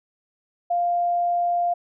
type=tone; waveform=sine; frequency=698.5 Hz; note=F5; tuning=in tune; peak=-19 dBFS; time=0.7-1.74 s; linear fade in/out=10 ms; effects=none